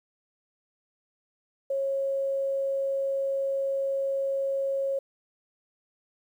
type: tone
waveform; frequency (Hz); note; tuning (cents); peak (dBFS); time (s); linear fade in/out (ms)
sine; 546; C#5; -26; -25; 1.7-4.99; 5
effects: 10-bit